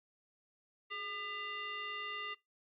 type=tone with frequency modulation; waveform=sine; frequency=2002 Hz; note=B6; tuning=23 cents sharp; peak=-39 dBFS; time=0.9-2.35 s; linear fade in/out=20 ms; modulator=791 Hz; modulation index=1.4; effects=noise-tail reverb RT60 0.2 s tail -23 dB re dry + Opus 48 kbps